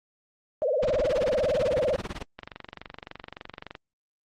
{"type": "tone with vibrato", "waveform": "sine", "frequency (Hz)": 554.4, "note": "C#5", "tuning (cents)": 0, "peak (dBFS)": -22, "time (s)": [0.62, 1.96], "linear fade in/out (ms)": 0, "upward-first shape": "triangle", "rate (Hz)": 18, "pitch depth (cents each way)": 280}
{"type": "noise with tremolo", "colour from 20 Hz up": "pink", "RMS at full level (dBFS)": -30, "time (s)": [0.82, 2.23], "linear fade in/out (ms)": 10, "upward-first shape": "sine", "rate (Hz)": 18, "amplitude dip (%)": 100}
{"type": "click train", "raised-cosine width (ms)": 0.3, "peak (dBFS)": -21, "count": 33, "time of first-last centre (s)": [2.39, 3.752], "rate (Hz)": 23.5}
{"effects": ["low-pass 4000 Hz 12 dB/octave", "Opus 24 kbps"]}